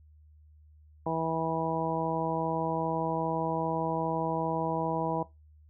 harmonic tone, 162.5 Hz, E3, 24 cents flat, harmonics 1 / 2 / 3 / 4 / 5 / 6, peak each -35 / -35 / -35 / -35 / -35 / -35 dBFS, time 1.06-5.23 s, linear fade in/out 5 ms, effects noise-tail reverb RT60 0.2 s tail -18 dB re dry + added 76 Hz sine -54 dBFS peak until 5.69 s

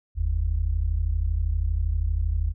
sine tone pair together, 46.39 / 79 Hz, F#1 / D#2, +5 / +27 cents, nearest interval major sixth, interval 922 cents, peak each -24 dBFS, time 0.15-2.54 s, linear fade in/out 50 ms, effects none

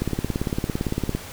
two click trains, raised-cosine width 3 ms, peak -23 / -10 dBFS, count 6 / 21, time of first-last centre 0.11-1.079 / 0.02-1.15 s, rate 5.16 / 17.7 Hz, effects pink hiss -38 dBFS RMS until 1.32 s

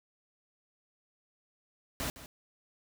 pink noise with echo, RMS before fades -35 dBFS, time 2-2.1 s, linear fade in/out 0 ms, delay 160 ms, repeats 1, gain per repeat -14 dB, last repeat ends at 2.26 s, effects none

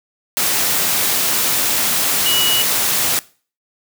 sine tone in noise, 2926 Hz, F#7, 20 cents flat, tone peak -16 dBFS, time 2.26-2.62 s, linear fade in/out 0 ms, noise white, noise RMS -17 dBFS, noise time 0.37-3.19 s, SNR -2 dB, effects noise-tail reverb RT60 0.4 s tail -21 dB re dry + high-pass 100 Hz 12 dB/octave

